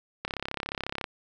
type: click train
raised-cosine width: 0.3 ms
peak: -15 dBFS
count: 28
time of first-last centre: 0.25-1.042 s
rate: 34.1 Hz
effects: none